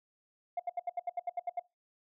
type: tone bursts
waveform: sine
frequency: 705 Hz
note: F5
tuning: 16 cents sharp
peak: -29 dBFS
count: 11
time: 0.57-1.596 s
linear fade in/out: 5 ms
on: 26 ms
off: 74 ms
effects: noise-tail reverb RT60 0.2 s tail -20 dB re dry + tanh soft clip ceiling -29 dBFS